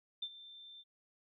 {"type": "tone with ADSR envelope", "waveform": "sine", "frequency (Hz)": 3565, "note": "A7", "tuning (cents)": 22, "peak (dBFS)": -35, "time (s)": [0.22, 0.84], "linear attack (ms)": 7, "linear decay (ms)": 57, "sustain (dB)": -16, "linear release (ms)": 39, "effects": []}